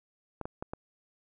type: clicks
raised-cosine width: 1 ms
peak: -22 dBFS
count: 4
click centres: 0.413 / 0.455 / 0.625 / 0.735 s
effects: none